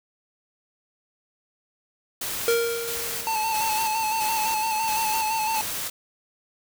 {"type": "noise with tremolo", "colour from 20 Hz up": "white", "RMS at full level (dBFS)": -30, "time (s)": [2.21, 5.9], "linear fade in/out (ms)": 5, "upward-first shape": "square", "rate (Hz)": 1.5, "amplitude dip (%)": 40}
{"type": "tone with exponential decay", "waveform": "square", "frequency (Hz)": 466.2, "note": "A#4", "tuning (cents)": 0, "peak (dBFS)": -18, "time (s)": [2.48, 3.59], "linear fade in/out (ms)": 1, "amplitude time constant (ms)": 240}
{"type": "tone with vibrato", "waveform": "square", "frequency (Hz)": 880, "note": "A5", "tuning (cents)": 0, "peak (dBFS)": -24, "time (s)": [3.27, 5.61], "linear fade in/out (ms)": 0, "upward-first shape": "square", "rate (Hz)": 5.9, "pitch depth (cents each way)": 34}
{"effects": []}